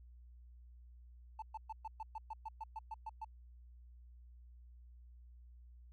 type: tone bursts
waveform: triangle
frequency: 880 Hz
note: A5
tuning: in tune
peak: -38 dBFS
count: 13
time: 1.39-3.246 s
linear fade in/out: 5 ms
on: 32 ms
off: 120 ms
effects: tanh soft clip ceiling -38 dBFS + added 60 Hz sine -55 dBFS peak until 5.92 s